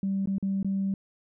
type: tone with dropouts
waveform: sine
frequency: 194.7 Hz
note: G3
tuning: 12 cents flat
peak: -24 dBFS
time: 0.03-0.94 s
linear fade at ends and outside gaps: 2 ms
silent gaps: 0.258-0.273 / 0.383-0.426 / 0.629-0.646 s
effects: tanh soft clip ceiling -20 dBFS